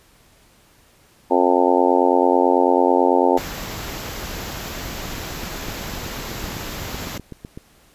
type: harmonic tone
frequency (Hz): 89.1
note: F2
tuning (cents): +35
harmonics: 3 / 4 / 5 / 6 / 7 / 8 / 9 / 10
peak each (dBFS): -21 / -20 / -21 / -21 / -24 / -24 / -22 / -21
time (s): 1.3-3.39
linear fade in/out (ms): 20
type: band-stop noise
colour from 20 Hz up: pink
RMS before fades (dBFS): -30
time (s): 3.37-7.18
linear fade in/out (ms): 5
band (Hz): 7800 to 11000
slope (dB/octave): 96
type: click train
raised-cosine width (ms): 3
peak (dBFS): -20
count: 22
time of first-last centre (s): 4.93-7.575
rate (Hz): 7.94
effects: pink hiss -54 dBFS RMS until 7.94 s + resampled to 32000 Hz